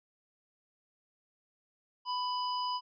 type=harmonic tone; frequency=995 Hz; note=B5; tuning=13 cents sharp; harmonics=1 / 3 / 5; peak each=-32 / -42 / -40 dBFS; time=2.05-2.81 s; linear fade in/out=50 ms; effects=none